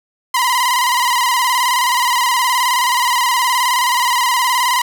sawtooth tone with vibrato, 996 Hz, B5, 14 cents sharp, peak -9 dBFS, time 0.34-4.82 s, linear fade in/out 5 ms, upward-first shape square, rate 19 Hz, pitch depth 61 cents each way, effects none

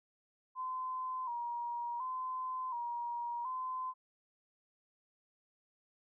sine tone with vibrato, 987.8 Hz, B5, in tune, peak -36 dBFS, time 0.55-3.94 s, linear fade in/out 50 ms, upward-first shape square, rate 0.69 Hz, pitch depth 67 cents each way, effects none

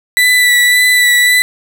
35% pulse tone with vibrato, 1975.5 Hz, B6, in tune, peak -5 dBFS, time 0.17-1.42 s, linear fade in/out 0 ms, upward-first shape sine, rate 1.8 Hz, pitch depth 19 cents each way, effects none

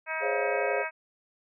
harmonic tone, 318.3 Hz, D#4, 39 cents sharp, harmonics 2 / 3 / 4 / 5 / 6 / 7 / 8, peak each -37 / -37 / -40 / -35 / -40 / -36 / -38 dBFS, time 0.06-0.91 s, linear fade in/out 50 ms
sine chord, Db major seventh, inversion second, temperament equal, 415.3 / 523.3 / 554.4 / 698.5 Hz, Ab4 / C5 / Db5 / F5, 0 / 0 / 0 / 0 cents, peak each -32 / -32 / -32 / -33 dBFS, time 0.2-0.85 s, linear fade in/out 50 ms
effects none

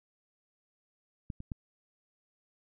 clicks, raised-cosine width 5 ms, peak -25 / -30 / -24 dBFS, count 3, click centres 1.302 / 1.404 / 1.518 s, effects none

